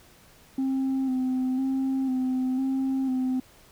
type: tone with vibrato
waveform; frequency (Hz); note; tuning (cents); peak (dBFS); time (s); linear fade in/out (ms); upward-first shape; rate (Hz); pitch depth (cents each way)
sine; 261.6; C4; 0; -21; 0.58-3.4; 5; square; 1; 29
effects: tanh soft clip ceiling -22 dBFS + pink hiss -55 dBFS RMS until 3.71 s